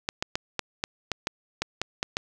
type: clicks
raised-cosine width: 0.2 ms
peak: -9 dBFS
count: 11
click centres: 0.089 / 0.225 / 0.355 / 0.593 / 0.839 / 1.117 / 1.271 / 1.62 / 1.816 / 2.029 / 2.169 s
effects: none